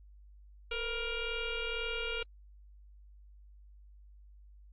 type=tone with frequency modulation; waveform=sine; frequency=1404 Hz; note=F6; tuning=9 cents sharp; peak=-33 dBFS; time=0.71-2.23 s; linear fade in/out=5 ms; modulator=475 Hz; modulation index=3.7; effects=added 50 Hz sine -53 dBFS peak until 4.72 s + AAC 48 kbps